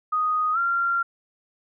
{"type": "tone with pitch glide", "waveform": "sine", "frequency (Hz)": [1244.5, 1380.9], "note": ["D#6", "F6"], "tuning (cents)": [0, -20], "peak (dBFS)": -20, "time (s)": [0.12, 1.03], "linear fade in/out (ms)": 10, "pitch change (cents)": 180, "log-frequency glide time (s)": [0.53, 0.58], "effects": []}